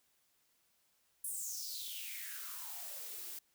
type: noise with high-pass filter sweep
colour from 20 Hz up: blue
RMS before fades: -44 dBFS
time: 1.24-3.39 s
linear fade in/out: 5 ms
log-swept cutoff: 9900 to 270 Hz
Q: 6
effects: white hiss -75 dBFS RMS until 3.54 s